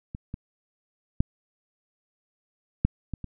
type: clicks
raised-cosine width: 5 ms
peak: -22 / -21 / -8 / -7 / -19 / -23 dBFS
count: 6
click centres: 0.149 / 0.341 / 1.205 / 2.85 / 3.137 / 3.243 s
effects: none